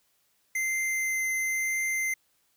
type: tone with vibrato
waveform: square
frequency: 2077 Hz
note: C7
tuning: 13 cents flat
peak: -27 dBFS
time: 0.55-2.14 s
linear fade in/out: 5 ms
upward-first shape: triangle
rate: 0.97 Hz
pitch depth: 8 cents each way
effects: white hiss -70 dBFS RMS until 2.56 s